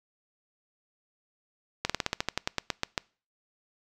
slowing click train, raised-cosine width 0.2 ms, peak -9 dBFS, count 14, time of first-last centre 1.85-2.978 s, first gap 46 ms, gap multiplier 1.1, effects noise-tail reverb RT60 0.4 s tail -25 dB re dry

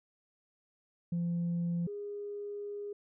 sine tone pair in turn, 171.7 / 409.7 Hz, F3 / G#4, -29 / -24 cents, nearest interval octave + minor third, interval 1505 cents, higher second, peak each -28 / -37 dBFS, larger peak first, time 1.12-1.87 / 1.87-2.93 s, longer second, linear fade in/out 5 ms, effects tanh soft clip ceiling -28 dBFS

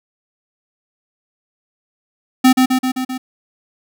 square tone with echo, 257.5 Hz, C4, 28 cents flat, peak -7 dBFS, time 2.44-2.53 s, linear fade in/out 10 ms, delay 130 ms, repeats 5, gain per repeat -3 dB, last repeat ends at 3.18 s, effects none

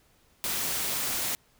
white noise, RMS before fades -30 dBFS, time 0.44-1.35 s, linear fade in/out 0 ms, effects pink hiss -64 dBFS RMS until 1.59 s

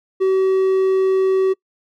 triangle tone, 380.4 Hz, F#4, 48 cents sharp, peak -11 dBFS, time 0.2-1.54 s, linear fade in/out 20 ms, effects noise-tail reverb RT60 0.1 s tail -24 dB re dry

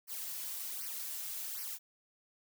blue noise with flanger, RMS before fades -41 dBFS, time 0.07-1.79 s, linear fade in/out 50 ms, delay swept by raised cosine 0.27 to 4.47 ms, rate 1.3 Hz, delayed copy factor -1, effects none

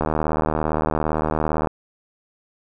click train, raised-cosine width 1 ms, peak -7 dBFS, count 130, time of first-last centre 0.01-1.672 s, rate 77.6 Hz, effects none

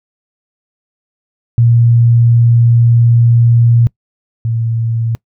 sine tone pair in turn, 117.7 / 114.68 Hz, A#2 / A#2, +17 / -28 cents, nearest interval unison, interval 45 cents, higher first, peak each -5 / -12 dBFS, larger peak first, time 1.58-3.87 / 4.45-5.15 s, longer first, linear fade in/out 0 ms, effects noise-tail reverb RT60 0.1 s tail -24 dB re dry

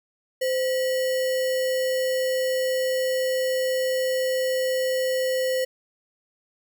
sine tone with sample-and-hold, 517 Hz, C5, 21 cents flat, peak -21 dBFS, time 0.41-5.65 s, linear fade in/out 10 ms, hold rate 2450 Hz, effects none

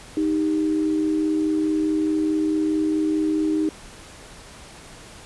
sine tone pair together, 311.1 / 395.8 Hz, D#4 / G4, 0 / +17 cents, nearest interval major third, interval 417 cents, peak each -19 / -28 dBFS, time 0.17-3.69 s, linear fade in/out 2 ms, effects pink hiss -43 dBFS RMS until 5.25 s + resampled to 24000 Hz

